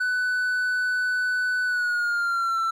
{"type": "tone with pitch glide", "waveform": "triangle", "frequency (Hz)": [1495, 1339.6], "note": ["F#6", "E6"], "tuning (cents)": [17, 27], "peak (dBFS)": -20, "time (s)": [0, 2.71], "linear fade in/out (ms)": 10, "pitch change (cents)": -190, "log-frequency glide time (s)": [1.65, 2.6], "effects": []}